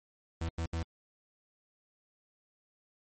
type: tone bursts at uneven times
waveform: 40% pulse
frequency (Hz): 82.5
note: E2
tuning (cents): +2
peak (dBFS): -31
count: 3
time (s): 0.41-0.49 / 0.58-0.66 / 0.73-0.83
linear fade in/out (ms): 5
effects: MP3 32 kbps